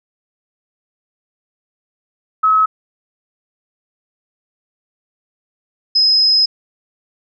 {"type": "tone pair in turn", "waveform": "sine", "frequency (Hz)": [1285, 5090], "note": ["E6", "D#8"], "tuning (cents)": [-45, 39], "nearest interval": "2 octaves", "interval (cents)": 2384, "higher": "second", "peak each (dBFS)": -9, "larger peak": "neither", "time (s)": [[2.43, 2.66], [5.95, 6.46]], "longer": "second", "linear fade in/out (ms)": 10, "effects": []}